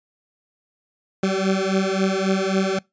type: beating tone pair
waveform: 20% pulse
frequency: 190 / 193.7 Hz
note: F#3 / G3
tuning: +46 / -20 cents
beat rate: 3.7 Hz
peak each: -17 dBFS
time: 1.23-2.79 s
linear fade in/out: 5 ms
effects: noise-tail reverb RT60 0.2 s tail -24 dB re dry + resampled to 16000 Hz